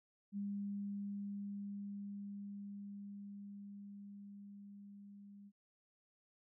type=tone with level ramp; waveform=sine; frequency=201.5 Hz; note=G3; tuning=48 cents sharp; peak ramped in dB=-38 to -54 dBFS; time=0.32-5.52 s; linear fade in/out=50 ms; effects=none

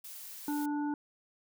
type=noise; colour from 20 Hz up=blue; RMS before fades=-46 dBFS; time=0.04-0.66 s; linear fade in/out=5 ms
type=harmonic tone; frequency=293.3 Hz; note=D4; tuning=2 cents flat; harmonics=1 / 3 / 5; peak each=-31 / -39 / -47 dBFS; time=0.48-0.94 s; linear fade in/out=2 ms
effects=none

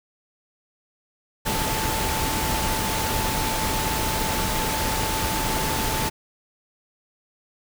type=tone in noise; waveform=sine; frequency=880 Hz; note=A5; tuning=in tune; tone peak=-29 dBFS; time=1.45-6.1 s; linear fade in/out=20 ms; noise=pink; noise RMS=-25 dBFS; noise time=1.45-6.1 s; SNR=-7 dB; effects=none

